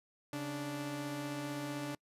sawtooth tone pair together, 138.59 / 292.8 Hz, C#3 / D4, 0 / -5 cents, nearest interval octave + minor second, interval 1295 cents, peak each -39 / -35 dBFS, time 0.33-1.95 s, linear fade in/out 2 ms, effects noise-tail reverb RT60 0.1 s tail -26 dB re dry + resampled to 32000 Hz

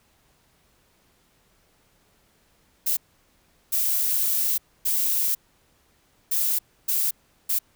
violet noise bursts at uneven times, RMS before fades -23 dBFS, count 6, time 2.86-2.97 / 3.72-4.58 / 4.85-5.35 / 6.31-6.59 / 6.88-7.11 / 7.49-7.59 s, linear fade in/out 10 ms, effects pink hiss -63 dBFS RMS until 7.75 s

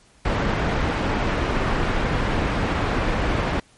pink low-pass noise, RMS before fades -22 dBFS, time 0.25-3.6 s, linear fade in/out 5 ms, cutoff 2100 Hz, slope 12 dB/octave, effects pink hiss -55 dBFS RMS until 3.77 s + MP3 48 kbps

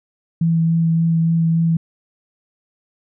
sine tone with vibrato, 164.81 Hz, E3, in tune, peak -13 dBFS, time 0.41-1.77 s, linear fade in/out 5 ms, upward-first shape sine, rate 3.5 Hz, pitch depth 11 cents each way, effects none

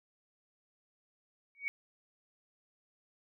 sine tone with exponential growth, 2244 Hz, C#7, 21 cents sharp, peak -28 dBFS, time 1.55-1.68 s, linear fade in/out 0 ms, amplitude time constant 28 ms, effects none

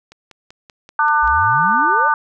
click train, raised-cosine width 0.2 ms, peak -23 dBFS, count 7, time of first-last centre 0.12-1.276 s, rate 5.19 Hz
harmonic tone, 298.8 Hz, D4, 30 cents sharp, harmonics 3 / 4 / 5, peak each -16 / -16 / -17 dBFS, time 0.99-2.14 s, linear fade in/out 2 ms
sine exponential sweep, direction up, 52 to 624 Hz, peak -24 dBFS, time 1.22-2.09 s, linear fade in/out 20 ms
effects none

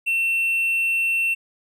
triangle tone, 2700 Hz, E7, 41 cents sharp, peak -17 dBFS, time 0.06-1.35 s, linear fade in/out 20 ms, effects none

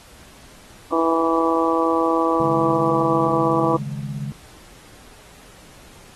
harmonic tone, 164.3 Hz, E3, 5 cents flat, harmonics 2 / 3 / 4 / 5 / 6 / 7, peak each -21 / -22 / -26 / -27 / -25 / -23 dBFS, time 0.92-3.77 s, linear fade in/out 10 ms
sine chord, C# suspended second, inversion none, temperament equal, 138.59 / 155.56 / 207.7 Hz, C#3 / D#3 / G#3, 0 / 0 / 0 cents, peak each -27 / -32 / -32 dBFS, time 2.4-4.32 s, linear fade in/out 0 ms
effects pink hiss -47 dBFS RMS until 6.15 s + AAC 32 kbps

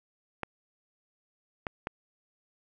clicks, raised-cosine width 0.5 ms, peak -17 dBFS, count 3, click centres 0.433 / 1.668 / 1.871 s, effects none

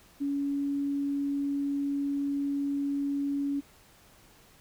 sine tone, 281.8 Hz, C#4, 29 cents sharp, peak -27 dBFS, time 0.2-3.61 s, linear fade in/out 20 ms, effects pink hiss -58 dBFS RMS until 4.6 s

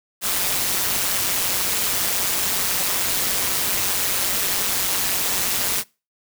white noise with amplitude modulation, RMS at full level -19 dBFS, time 0.21-5.84 s, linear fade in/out 50 ms, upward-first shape sine, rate 190 Hz, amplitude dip 65%, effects noise-tail reverb RT60 0.3 s tail -24 dB re dry

